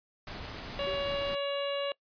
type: noise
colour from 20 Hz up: pink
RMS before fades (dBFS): -41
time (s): 0.27-1.35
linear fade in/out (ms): 2
type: harmonic tone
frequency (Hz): 563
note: C#5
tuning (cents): +27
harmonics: 1 / 2 / 3 / 4 / 5 / 6 / 7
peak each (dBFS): -31 / -40 / -45 / -46 / -38 / -47 / -45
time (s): 0.79-1.92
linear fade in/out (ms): 2
type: tone with exponential decay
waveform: triangle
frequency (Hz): 386.3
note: G4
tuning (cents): -25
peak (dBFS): -34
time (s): 0.87-1.2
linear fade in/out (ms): 1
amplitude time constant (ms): 70
effects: noise-tail reverb RT60 0.1 s tail -23 dB re dry + resampled to 11025 Hz